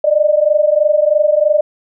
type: tone pair together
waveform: sine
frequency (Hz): 590.9 / 614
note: D5 / D#5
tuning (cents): +10 / -23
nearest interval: minor second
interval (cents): 67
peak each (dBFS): -12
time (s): 0.04-1.61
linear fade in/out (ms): 5
effects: none